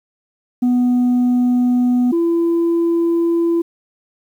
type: tone pair in turn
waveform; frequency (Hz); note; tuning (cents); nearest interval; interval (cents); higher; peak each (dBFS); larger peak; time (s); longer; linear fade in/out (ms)
sine; 246.9 / 337.3; B3 / E4; 0 / +40; perfect fourth; 540; second; -9 / -11; first; 0.62-2.12 / 2.12-3.62; neither; 10
effects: tanh soft clip ceiling -11 dBFS + 8-bit